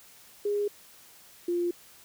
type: tone pair in turn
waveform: sine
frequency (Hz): 411 / 348.6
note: G#4 / F4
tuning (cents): -18 / -3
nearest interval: minor third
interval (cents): 285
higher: first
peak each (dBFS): -25 / -25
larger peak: neither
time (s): 0.45-0.68 / 1.48-1.71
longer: neither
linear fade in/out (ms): 5
effects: white hiss -54 dBFS RMS until 2.04 s